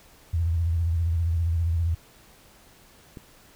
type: tone with vibrato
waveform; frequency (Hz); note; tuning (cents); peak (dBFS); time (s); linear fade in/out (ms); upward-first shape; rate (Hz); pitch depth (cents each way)
sine; 83.6; E2; +25; -21; 0.33-1.95; 10; square; 15; 60
type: click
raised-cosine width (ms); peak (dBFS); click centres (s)
3; -26; 3.172
effects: pink hiss -54 dBFS RMS until 3.55 s